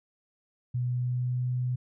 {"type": "tone with pitch glide", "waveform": "sine", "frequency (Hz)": [123.6, 125.25], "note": ["B2", "B2"], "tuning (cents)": [2, 25], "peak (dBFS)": -26, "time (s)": [0.74, 1.76], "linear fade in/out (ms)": 10, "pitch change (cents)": 23, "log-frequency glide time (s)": [0.85, 1.48], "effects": []}